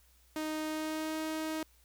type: tone with pitch glide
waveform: sawtooth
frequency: 310.6 to 314.9 Hz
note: D#4 to D#4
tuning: -3 to +21 cents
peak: -30 dBFS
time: 0.36-1.63 s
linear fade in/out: 2 ms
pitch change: +24 cents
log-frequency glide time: 0.67-1.2 s
effects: added 60 Hz sine -64 dBFS peak until 1.84 s + white hiss -67 dBFS RMS until 1.84 s